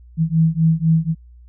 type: beating tone pair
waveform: sine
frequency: 159.8 / 163.8 Hz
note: D#3 / E3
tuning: +47 / -11 cents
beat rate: 4 Hz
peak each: -16 dBFS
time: 0.17-1.15 s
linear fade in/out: 50 ms
effects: added 60 Hz sine -41 dBFS peak until 1.48 s